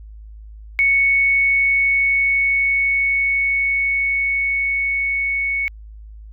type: tone with level ramp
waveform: sine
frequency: 2217 Hz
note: C#7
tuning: in tune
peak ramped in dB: -12 to -18 dBFS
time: 0.79-5.68 s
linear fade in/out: 0 ms
effects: added 53 Hz sine -35 dBFS peak until 6.32 s